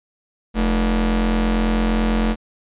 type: ring-modulated tone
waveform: 45% pulse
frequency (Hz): 131.9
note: C3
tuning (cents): +14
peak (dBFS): -13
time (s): 0.54-2.36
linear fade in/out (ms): 50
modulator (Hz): 87.4
effects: resampled to 8000 Hz